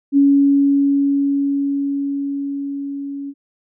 sine tone with level ramp, 280 Hz, C#4, 18 cents sharp, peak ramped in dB -8 to -25 dBFS, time 0.12-3.34 s, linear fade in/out 50 ms, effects none

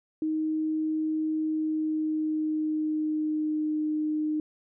sine tone with pitch glide, 312.7 to 306.4 Hz, D#4 to D#4, +9 to -27 cents, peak -25 dBFS, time 0.22-4.4 s, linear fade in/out 2 ms, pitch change -36 cents, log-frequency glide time 1.41-3.79 s, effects none

